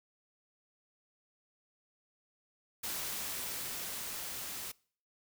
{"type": "noise with level ramp", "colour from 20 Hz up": "white", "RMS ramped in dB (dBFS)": [-38, -42], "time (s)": [2.83, 4.72], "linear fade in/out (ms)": 10, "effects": ["noise-tail reverb RT60 0.5 s tail -24 dB re dry"]}